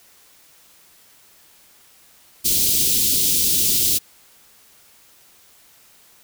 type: band-stop noise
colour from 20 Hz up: white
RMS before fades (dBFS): -18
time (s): 2.44-3.99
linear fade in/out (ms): 20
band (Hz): 380 to 3300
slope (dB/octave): 24
effects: white hiss -52 dBFS RMS until 6.23 s